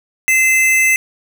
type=tone pair together; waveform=square; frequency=2060 / 2627 Hz; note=C7 / E7; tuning=-28 / -7 cents; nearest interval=major third; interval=421 cents; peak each=-12 / -16 dBFS; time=0.28-0.96 s; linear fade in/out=0 ms; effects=7-bit